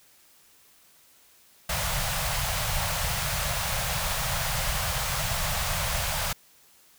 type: band-stop noise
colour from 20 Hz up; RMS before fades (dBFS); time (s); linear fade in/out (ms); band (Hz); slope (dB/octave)
pink; -28; 1.69-6.33; 5; 170 to 550; 48
effects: white hiss -58 dBFS RMS until 6.98 s